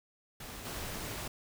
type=noise with level steps; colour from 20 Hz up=pink; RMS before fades=-45 / -40 dBFS; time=0.4-1.28 s; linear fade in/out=5 ms; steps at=0.65 s; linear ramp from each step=5 ms; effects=none